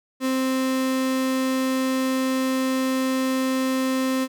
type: tone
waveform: 35% pulse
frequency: 261.6 Hz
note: C4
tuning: in tune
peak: -19 dBFS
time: 0.2-4.28 s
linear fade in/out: 50 ms
effects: none